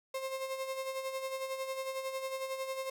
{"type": "tone with tremolo", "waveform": "35% pulse", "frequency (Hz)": 530, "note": "C5", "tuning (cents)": 22, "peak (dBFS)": -32, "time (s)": [0.14, 2.9], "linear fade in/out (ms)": 5, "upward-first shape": "sine", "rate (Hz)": 11, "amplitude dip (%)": 55, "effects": []}